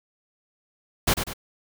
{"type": "noise with echo", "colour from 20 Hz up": "pink", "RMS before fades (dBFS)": -20, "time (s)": [1.07, 1.14], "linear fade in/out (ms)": 10, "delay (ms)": 98, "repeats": 2, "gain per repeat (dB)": -7, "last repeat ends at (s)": 1.336, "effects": []}